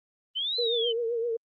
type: linear two-way sweep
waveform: sine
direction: up then down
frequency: 2960 to 4107 to 2970 Hz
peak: -27 dBFS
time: 0.35-0.93 s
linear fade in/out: 20 ms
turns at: 0.58 s
type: tone with vibrato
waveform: sine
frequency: 465.6 Hz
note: A#4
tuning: 2 cents flat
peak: -26 dBFS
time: 0.58-1.37 s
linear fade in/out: 10 ms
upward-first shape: triangle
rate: 7.7 Hz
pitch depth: 74 cents each way
effects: Opus 24 kbps